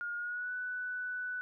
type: tone with pitch glide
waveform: sine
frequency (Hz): 1424 to 1489.6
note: F6 to F#6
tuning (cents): +33 to +11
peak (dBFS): -35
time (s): 0.01-1.41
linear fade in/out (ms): 0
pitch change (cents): +78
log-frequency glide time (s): 0.16-0.53
effects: none